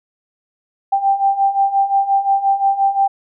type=beating tone pair; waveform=sine; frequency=784 / 789.7 Hz; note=G5 / G5; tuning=0 / +13 cents; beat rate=5.7 Hz; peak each=-18 / -14 dBFS; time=0.92-3.08 s; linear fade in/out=10 ms; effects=none